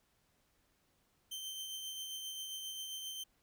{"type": "tone with tremolo", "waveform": "sawtooth", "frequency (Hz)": 3111, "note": "G7", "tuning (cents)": -14, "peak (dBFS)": -37, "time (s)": [1.31, 3.24], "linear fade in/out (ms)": 10, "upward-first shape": "triangle", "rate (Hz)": 7.5, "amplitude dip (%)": 35, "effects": ["pink hiss -75 dBFS RMS until 3.42 s"]}